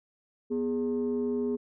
sine tone pair together, 245.2 / 413.2 Hz, B3 / G#4, -12 / -9 cents, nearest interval major sixth, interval 903 cents, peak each -28 dBFS, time 0.5-1.57 s, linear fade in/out 20 ms, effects tanh soft clip ceiling -22 dBFS

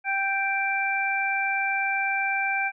harmonic tone, 784 Hz, G5, in tune, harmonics 1 / 2 / 3, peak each -28 / -28 / -26 dBFS, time 0.04-2.72 s, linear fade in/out 50 ms, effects none

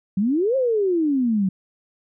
sine exponential two-way sweep, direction up then down, 183.2 to 546 to 183.2 Hz, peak -17 dBFS, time 0.17-1.49 s, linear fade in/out 5 ms, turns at 0.56 s, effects none

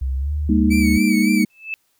sine tone with pitch glide, 66 to 74.51 Hz, C2 to D2, +16 to +26 cents, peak -19 dBFS, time 0.01-0.98 s, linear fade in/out 10 ms, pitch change +210 cents, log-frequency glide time 0.17-0.32 s
sine chord, Ab suspended second, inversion none, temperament equal with one note detuned, 202.6 / 233.1 / 311.1 Hz, Ab3 / Bb3 / Eb4, -43 / 0 / 0 cents, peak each -17 / -18 / -19 dBFS, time 0.49-1.45 s, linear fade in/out 5 ms
40% pulse tone with vibrato, 2278 Hz, C#7, 47 cents sharp, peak -22 dBFS, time 0.7-1.45 s, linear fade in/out 20 ms, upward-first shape sine, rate 3.6 Hz, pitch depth 57 cents each way
sine tone with exponential growth, 2624 Hz, E7, 9 cents flat, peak -20 dBFS, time 1.5-1.74 s, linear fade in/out 0 ms, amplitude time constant 52 ms
effects white hiss -65 dBFS RMS until 1.99 s

